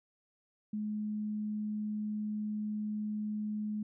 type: tone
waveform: sine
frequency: 211.7 Hz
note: G#3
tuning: 33 cents sharp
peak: -33 dBFS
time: 0.73-3.83 s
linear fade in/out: 5 ms
effects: none